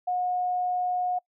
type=tone; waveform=sine; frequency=724 Hz; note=F#5; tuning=38 cents flat; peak=-24 dBFS; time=0.07-1.19 s; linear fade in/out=10 ms; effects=noise-tail reverb RT60 0.1 s tail -25 dB re dry